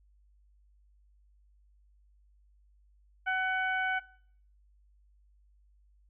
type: harmonic tone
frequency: 750 Hz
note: F#5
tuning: 23 cents sharp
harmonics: 1 / 2 / 3 / 4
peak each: -33 / -29 / -37 / -46 dBFS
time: 3.26-4 s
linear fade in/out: 20 ms
effects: noise-tail reverb RT60 0.6 s tail -22 dB re dry + added 50 Hz sine -61 dBFS peak until 6.09 s